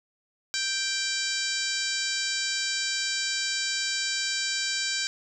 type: harmonic tone with a mistuned harmonic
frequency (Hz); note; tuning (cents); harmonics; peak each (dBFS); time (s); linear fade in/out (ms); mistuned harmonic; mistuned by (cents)
784; G5; 0; 2 / 3 / 4 / 5 / 6 / 7 / 8 / 9 / 10; -33 / -36 / -37 / -34 / -33 / -35 / -38 / -35 / -41; 0.54-5.07; 0; 8; -33
effects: 10-bit